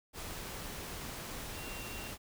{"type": "tone in noise", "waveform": "sine", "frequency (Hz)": 2755, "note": "F7", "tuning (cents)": -24, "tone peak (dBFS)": -48, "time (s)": [1.54, 2.13], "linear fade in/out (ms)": 50, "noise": "pink", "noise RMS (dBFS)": -43, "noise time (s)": [0.13, 2.18], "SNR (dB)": -8, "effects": []}